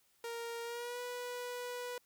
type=tone with pitch glide; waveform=sawtooth; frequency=466.2 to 490.8 Hz; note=A#4 to B4; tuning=0 to -11 cents; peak=-36 dBFS; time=0.24-1.98 s; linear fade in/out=2 ms; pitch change=+89 cents; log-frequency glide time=0.63-1 s; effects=white hiss -72 dBFS RMS until 2.05 s